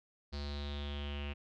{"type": "tone with low-pass filter sweep", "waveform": "square", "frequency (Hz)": 72, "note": "D2", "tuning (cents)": -34, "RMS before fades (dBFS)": -40, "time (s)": [0.32, 1.34], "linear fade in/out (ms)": 20, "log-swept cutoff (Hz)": [4500, 2700], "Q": 6.9, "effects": []}